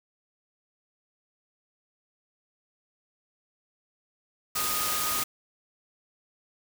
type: tone in noise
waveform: sine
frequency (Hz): 1241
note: D#6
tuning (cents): -5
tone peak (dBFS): -33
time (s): 4.55-5.24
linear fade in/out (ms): 10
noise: white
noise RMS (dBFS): -29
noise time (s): 4.55-5.24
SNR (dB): -7
effects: none